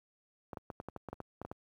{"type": "clicks", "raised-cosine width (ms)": 1, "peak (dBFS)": -27, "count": 12, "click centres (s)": [0.532, 0.572, 0.702, 0.801, 0.886, 0.963, 1.087, 1.13, 1.203, 1.416, 1.45, 1.515], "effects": ["high-pass 60 Hz 12 dB/octave", "11-bit"]}